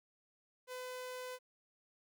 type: tone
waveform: sawtooth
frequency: 505 Hz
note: B4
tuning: 39 cents sharp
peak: -39 dBFS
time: 0.67-1.39 s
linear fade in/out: 50 ms
effects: 13-bit